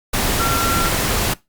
sine tone in noise, 1364 Hz, F6, 41 cents flat, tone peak -19 dBFS, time 0.39-0.89 s, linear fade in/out 10 ms, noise pink, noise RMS -19 dBFS, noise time 0.13-1.34 s, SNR -3 dB, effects noise-tail reverb RT60 0.2 s tail -20 dB re dry + Opus 48 kbps

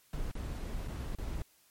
brown noise with dropouts, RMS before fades -37 dBFS, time 0.13-1.42 s, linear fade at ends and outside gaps 1 ms, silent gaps 0.314-0.352 / 0.876-0.882 / 1.15-1.185 s, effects white hiss -66 dBFS RMS until 1.7 s + MP3 64 kbps

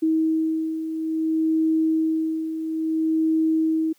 sine beating tone pair, 318.6 / 319.19 Hz, D#4 / D#4, +41 / +44 cents, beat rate 0.59 Hz, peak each -27 / -20 dBFS, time 0.02-3.93 s, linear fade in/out 10 ms, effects white hiss -61 dBFS RMS until 3.98 s + high-pass 150 Hz 12 dB/octave

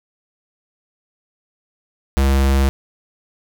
square tone, 67.8 Hz, C#2, 38 cents flat, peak -13 dBFS, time 2.17-2.69 s, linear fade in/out 0 ms, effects none

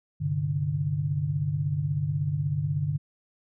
sine chord, G suspended fourth, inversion none, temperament just, 98 / 130.67 / 147 Hz, G2 / C3 / D3, 0 / -2 / +2 cents, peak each -32 / -32 / -26 dBFS, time 0.2-2.98 s, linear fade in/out 20 ms, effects none

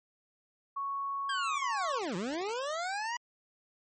sine tone, 1108.7 Hz, C#6, in tune, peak -32 dBFS, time 0.76-1.99 s, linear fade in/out 10 ms
25% pulse linear two-way sweep, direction down then up, 1632 to 163.5 to 981 Hz, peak -29 dBFS, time 1.29-3.17 s, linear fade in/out 5 ms, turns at 2.16 s
effects MP3 32 kbps

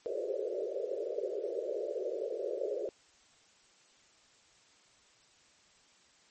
pink band-pass noise, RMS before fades -36 dBFS, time 0.06-2.89 s, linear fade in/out 0 ms, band 370 to 600 Hz, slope 96 dB/octave, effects white hiss -64 dBFS RMS until 6.3 s + MP3 32 kbps

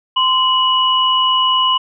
sine tone pair together, 1034.7 / 2936 Hz, C6 / F#7, -20 / -14 cents, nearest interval octave + tritone, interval 1806 cents, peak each -14 dBFS, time 0.16-1.78 s, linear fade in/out 10 ms, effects none

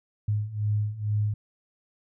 sine beating tone pair, 103.83 / 106.03 Hz, G#2 / G#2, 0 / +36 cents, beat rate 2.2 Hz, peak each -29 / -26 dBFS, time 0.28-1.34 s, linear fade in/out 5 ms, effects none

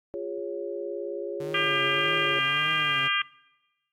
sine chord, Db major, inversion first, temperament equal with one note detuned, 349.2 / 408.4 / 554.4 Hz, F4 / Ab4 / Db5, 0 / -29 / 0 cents, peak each -35 dBFS, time 0.14-2.39 s, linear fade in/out 0 ms
sawtooth tone with vibrato, 146.6 Hz, D3, 3 cents flat, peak -34 dBFS, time 1.4-3.08 s, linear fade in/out 5 ms, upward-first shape triangle, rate 1.7 Hz, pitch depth 130 cents each way
harmonic tone, 399.9 Hz, G4, 35 cents sharp, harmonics 3 / 4 / 5 / 6 / 7 / 8, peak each -30 / -30 / -30 / -30 / -30 / -30 dBFS, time 1.54-3.22 s, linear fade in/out 5 ms
effects noise-tail reverb RT60 1.0 s tail -22 dB re dry + AAC 48 kbps

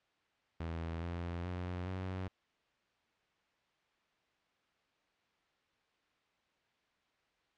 sawtooth tone with pitch steps, 82.7 / 86.06 / 89.56 / 93.2 Hz, E2 / F2 / F2 / F#2, +6 / -25 / +44 / +13 cents, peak -34 dBFS, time 0.6-2.28 s, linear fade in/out 5 ms, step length 420 ms, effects white hiss -75 dBFS RMS until 7.57 s + low-pass 3000 Hz 12 dB/octave

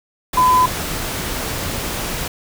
sine tone in noise, 1009 Hz, B5, 37 cents sharp, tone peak -10 dBFS, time 0.37-0.66 s, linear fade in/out 5 ms, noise pink, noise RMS -24 dBFS, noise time 0.33-2.28 s, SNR +11 dB, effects none

